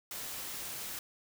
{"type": "noise", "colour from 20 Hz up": "white", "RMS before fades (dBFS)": -41, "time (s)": [0.11, 0.99], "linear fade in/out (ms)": 2, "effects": []}